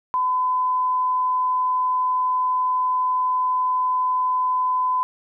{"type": "tone", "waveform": "sine", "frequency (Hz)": 1011, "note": "B5", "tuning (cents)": 40, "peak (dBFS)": -18, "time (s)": [0.14, 5.03], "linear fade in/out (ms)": 0, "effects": []}